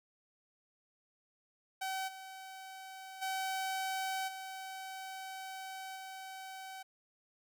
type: tone with level steps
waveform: sawtooth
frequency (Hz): 763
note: G5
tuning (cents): -47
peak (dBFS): -32 / -43 / -31 / -39 / -41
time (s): 1.81-6.83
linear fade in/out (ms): 10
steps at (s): 2.07 / 3.21 / 4.27 / 5.95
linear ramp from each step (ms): 20
effects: none